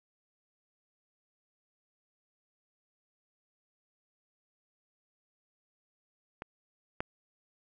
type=clicks; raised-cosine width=0.5 ms; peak=-24 / -17 dBFS; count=2; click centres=6.421 / 7.005 s; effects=none